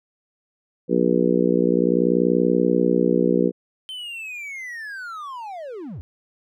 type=harmonic tone; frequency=60.5 Hz; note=B1; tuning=35 cents flat; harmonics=3 / 4 / 5 / 6 / 7 / 8; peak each=-23 / -23 / -23 / -23 / -23 / -23 dBFS; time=0.88-3.52 s; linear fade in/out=50 ms
type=linear sweep; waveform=triangle; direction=down; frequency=3106 to 65.41 Hz; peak=-29 dBFS; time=3.89-6.01 s; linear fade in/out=0 ms
effects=none